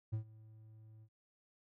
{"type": "tone with ADSR envelope", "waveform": "triangle", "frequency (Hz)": 109.5, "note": "A2", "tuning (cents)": -8, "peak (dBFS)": -31, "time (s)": [0.12, 1.09], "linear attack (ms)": 17, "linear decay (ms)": 100, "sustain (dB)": -22, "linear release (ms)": 64, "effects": []}